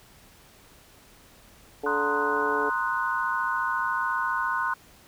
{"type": "harmonic tone", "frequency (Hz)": 144.8, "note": "D3", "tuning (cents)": -24, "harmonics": [2, 3, 4, 5, 6], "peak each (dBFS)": [-35, -28, -38, -38, -39], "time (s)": [1.83, 2.7], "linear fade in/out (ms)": 10}
{"type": "chord", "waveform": "sine", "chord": "C half-diminished seventh", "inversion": "third", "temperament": "equal", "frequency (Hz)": [932.3, 1046.5, 1244.5, 1480], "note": ["Bb5", "C6", "Eb6", "Gb6"], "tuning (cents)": [0, 0, 0, 0], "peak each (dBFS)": [-32, -28, -34, -28], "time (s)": [1.86, 4.74], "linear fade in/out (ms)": 5}
{"effects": ["pink hiss -54 dBFS RMS until 5.07 s"]}